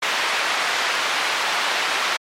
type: band-pass noise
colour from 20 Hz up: pink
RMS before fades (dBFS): -22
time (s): 0.02-2.17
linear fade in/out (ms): 10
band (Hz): 930 to 3700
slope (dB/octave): 12
effects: MP3 64 kbps